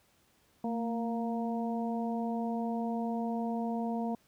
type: harmonic tone with a mistuned harmonic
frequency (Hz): 233.1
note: A#3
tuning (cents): 0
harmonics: 1 / 2 / 3 / 4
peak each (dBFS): -32 / -40 / -38 / -43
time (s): 0.64-4.15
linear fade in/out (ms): 2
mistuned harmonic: 1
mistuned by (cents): -38
effects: pink hiss -68 dBFS RMS until 4.27 s + high-pass 60 Hz 12 dB/octave